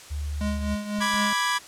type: tone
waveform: sine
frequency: 73.42 Hz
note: D2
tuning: in tune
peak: -27 dBFS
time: 0.1-0.76 s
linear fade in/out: 20 ms
type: tone with tremolo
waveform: square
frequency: 207.7 Hz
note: G#3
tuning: in tune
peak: -25 dBFS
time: 0.41-1.33 s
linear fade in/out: 0 ms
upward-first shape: triangle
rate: 4 Hz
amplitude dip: 70%
type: clicks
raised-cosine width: 5 ms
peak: -30 dBFS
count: 2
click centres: 0.988 / 1.141 s
type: chord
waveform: sawtooth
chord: G# diminished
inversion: first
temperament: equal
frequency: 987.8 / 1174.7 / 1661.2 Hz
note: B5 / D6 / G#6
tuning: 0 / 0 / 0 cents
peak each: -22 / -25 / -23 dBFS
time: 1-1.59 s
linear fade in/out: 20 ms
effects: white hiss -45 dBFS RMS until 1.67 s + low-pass 9000 Hz 12 dB/octave